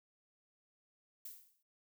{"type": "noise with exponential decay", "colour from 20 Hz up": "violet", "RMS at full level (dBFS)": -45, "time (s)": [1.25, 1.63], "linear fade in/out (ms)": 5, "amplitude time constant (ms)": 82, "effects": ["noise-tail reverb RT60 0.1 s tail -19 dB re dry"]}